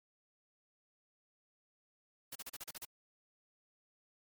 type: noise bursts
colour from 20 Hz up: white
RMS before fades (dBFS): -45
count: 8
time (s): 2.32-2.851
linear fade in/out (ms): 5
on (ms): 34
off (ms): 37
effects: MP3 96 kbps